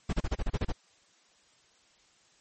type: noise bursts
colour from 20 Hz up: brown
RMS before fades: -27 dBFS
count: 9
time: 0.09-0.723 s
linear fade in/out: 10 ms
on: 41 ms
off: 33 ms
effects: white hiss -64 dBFS RMS until 2.4 s + MP3 32 kbps